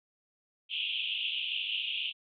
pink band-pass noise, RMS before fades -34 dBFS, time 0.69-2.13 s, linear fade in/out 50 ms, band 2600 to 3400 Hz, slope 96 dB/octave, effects none

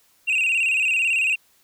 sine tone with vibrato, 2637 Hz, E7, in tune, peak -15 dBFS, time 0.27-1.36 s, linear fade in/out 20 ms, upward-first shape square, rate 18 Hz, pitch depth 71 cents each way, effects tanh soft clip ceiling -17 dBFS + white hiss -60 dBFS RMS until 1.63 s

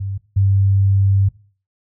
sine tone pair in turn, 98 / 98 Hz, G2 / G2, 0 / 0 cents, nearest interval unison, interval 0 cents, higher neither, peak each -21 / -11 dBFS, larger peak second, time 0-0.18 / 0.36-1.29 s, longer second, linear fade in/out 10 ms, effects noise-tail reverb RT60 0.4 s tail -19 dB re dry

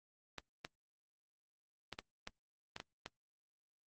clicks, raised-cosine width 0.2 ms, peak -25 dBFS, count 8, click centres 0.383 / 0.649 / 1.927 / 1.989 / 2.274 / 2.764 / 2.801 / 3.061 s, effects Opus 24 kbps

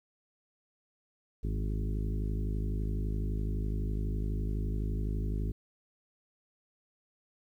harmonic tone with a mistuned harmonic, 51.91 Hz, G#1, in tune, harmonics 1 / 2 / 3 / 4 / 5 / 6 / 7 / 8, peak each -31 / -37 / -41 / -43 / -45 / -47 / -48 / -49 dBFS, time 1.43-5.52 s, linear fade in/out 10 ms, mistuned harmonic 3, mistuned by +39 cents, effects 11-bit

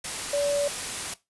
sine tone in noise, 574 Hz, D5, 40 cents flat, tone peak -22 dBFS, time 0.33-0.68 s, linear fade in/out 5 ms, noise white, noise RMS -32 dBFS, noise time 0.04-1.14 s, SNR +7 dB, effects noise-tail reverb RT60 0.2 s tail -17 dB re dry + resampled to 24000 Hz

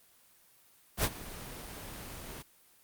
pink noise with ADSR envelope, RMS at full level -26 dBFS, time 0.97-2.43 s, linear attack 69 ms, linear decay 48 ms, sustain -18 dB, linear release 17 ms, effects white hiss -63 dBFS RMS until 2.83 s + Opus 24 kbps

